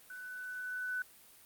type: tone with level ramp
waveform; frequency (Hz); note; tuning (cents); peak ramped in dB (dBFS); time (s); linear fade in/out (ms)
sine; 1497; F#6; +20; -44 to -33; 0.1-1.02; 2
effects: white hiss -59 dBFS RMS until 1.45 s + Opus 32 kbps